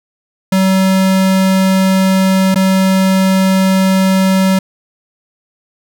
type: tone with dropouts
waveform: square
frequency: 190 Hz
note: F#3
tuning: 46 cents sharp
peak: -9 dBFS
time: 0.52-4.59 s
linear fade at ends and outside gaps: 5 ms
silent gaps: 2.545-2.557 s
effects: none